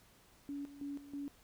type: tone with tremolo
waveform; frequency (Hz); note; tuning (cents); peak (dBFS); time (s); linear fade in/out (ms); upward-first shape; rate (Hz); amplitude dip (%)
sine; 283.7; C#4; +40; -39; 0.49-1.28; 0; square; 3.1; 75
effects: pink hiss -65 dBFS RMS until 1.43 s